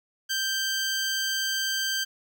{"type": "tone", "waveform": "15% pulse", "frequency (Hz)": 1568, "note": "G6", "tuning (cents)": 0, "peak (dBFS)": -19, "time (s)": [0.29, 2.05], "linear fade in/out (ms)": 20, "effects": []}